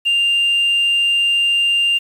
sine tone, 2794 Hz, F7, in tune, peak -11 dBFS, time 0.05-1.99 s, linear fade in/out 20 ms, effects tanh soft clip ceiling -10 dBFS + 7-bit

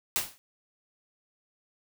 white noise with exponential decay, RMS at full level -24 dBFS, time 0.16-0.38 s, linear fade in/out 0 ms, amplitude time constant 47 ms, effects none

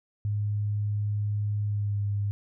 sine tone with pitch glide, 103.83 to 101.75 Hz, G#2 to G#2, 0 to -35 cents, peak -25 dBFS, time 0.25-2.31 s, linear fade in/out 0 ms, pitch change -35 cents, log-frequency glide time 1.65-2 s, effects none

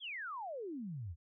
sine exponential sweep, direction down, 3460 to 74.1 Hz, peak -40 dBFS, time 0-1.16 s, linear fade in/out 50 ms, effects none

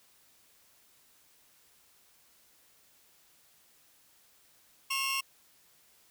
sawtooth tone cluster, 1082 / 2682 / 2816 Hz, C#6 / E7 / F7, -42 / +29 / +14 cents, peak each -31 dBFS, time 4.9-5.21 s, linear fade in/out 10 ms, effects white hiss -64 dBFS RMS until 6.1 s

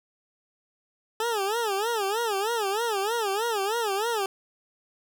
20% pulse tone with vibrato, 428.4 Hz, A4, 46 cents flat, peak -20 dBFS, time 1.2-4.26 s, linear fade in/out 2 ms, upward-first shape sine, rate 3.2 Hz, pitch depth 180 cents each way, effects none

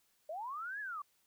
sine linear two-way sweep, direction up then down, 587.3 to 1732 to 1115 Hz, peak -39 dBFS, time 0.29-1.02 s, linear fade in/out 5 ms, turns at 0.8 s, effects white hiss -74 dBFS RMS until 1.26 s

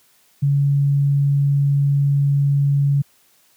sine tone, 141.1 Hz, C#3, 31 cents sharp, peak -13 dBFS, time 0.42-3.02 s, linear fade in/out 10 ms, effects white hiss -57 dBFS RMS until 3.56 s + high-pass 80 Hz 12 dB/octave

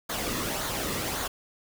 pink noise with flanger, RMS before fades -31 dBFS, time 0.09-1.28 s, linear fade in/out 10 ms, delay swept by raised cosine 0.37 to 1.33 ms, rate 1.8 Hz, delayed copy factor -0.5, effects none

